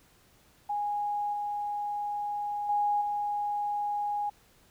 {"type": "tone with level steps", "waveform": "sine", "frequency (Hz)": 825, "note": "G#5", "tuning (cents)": -12, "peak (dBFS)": [-28, -30, -24, -28], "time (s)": [0.69, 4.3], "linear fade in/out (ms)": 10, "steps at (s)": [1.33, 2.69, 3.01], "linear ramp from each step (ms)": 5, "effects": ["pink hiss -62 dBFS RMS until 4.7 s"]}